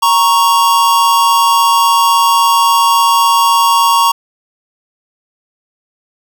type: tone pair together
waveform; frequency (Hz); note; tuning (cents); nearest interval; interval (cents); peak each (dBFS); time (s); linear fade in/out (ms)
square; 932.3 / 1108.7; A#5 / C#6; 0 / 0; minor third; 300; -11; 0.02-4.12; 10
effects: none